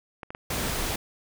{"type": "clicks", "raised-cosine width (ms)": 0.5, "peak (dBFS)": -22, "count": 5, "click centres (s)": [0.232, 0.305, 0.349, 0.588, 0.79]}
{"type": "noise", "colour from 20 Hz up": "pink", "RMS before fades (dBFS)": -29, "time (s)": [0.5, 0.96], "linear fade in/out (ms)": 5}
{"effects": []}